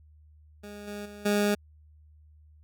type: tone with level steps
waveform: 20% pulse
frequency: 205.9 Hz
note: G#3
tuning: 15 cents flat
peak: -36 / -31 / -38 / -18 dBFS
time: 0.63-1.55 s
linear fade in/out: 10 ms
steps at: 0.87 / 1.05 / 1.25 s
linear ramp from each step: 10 ms
effects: added 76 Hz sine -53 dBFS peak until 2.63 s